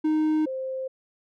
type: tone pair in turn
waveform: triangle / sine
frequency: 310 / 524.5 Hz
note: D#4 / C5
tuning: -6 / +4 cents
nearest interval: major sixth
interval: 910 cents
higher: second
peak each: -18 / -28 dBFS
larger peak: first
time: 0.04-0.46 / 0.46-0.88 s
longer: neither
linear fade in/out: 10 ms
effects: none